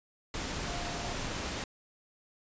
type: tone in noise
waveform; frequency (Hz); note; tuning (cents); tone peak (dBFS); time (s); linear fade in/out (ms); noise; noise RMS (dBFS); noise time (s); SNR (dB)
sine; 700; F5; +4; -43; 0.66-1.13; 2; pink; -36; 0.34-1.64; -10
effects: resampled to 16000 Hz